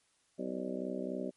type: harmonic tone with a mistuned harmonic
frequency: 63.6 Hz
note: C2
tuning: 48 cents flat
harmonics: 3 / 4 / 5 / 6 / 7 / 8 / 9 / 10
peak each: -42 / -40 / -45 / -41 / -53 / -46 / -44 / -45 dBFS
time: 0.38-1.31 s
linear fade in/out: 20 ms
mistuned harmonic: 10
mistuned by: -64 cents
effects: white hiss -72 dBFS RMS until 1.36 s + MP3 48 kbps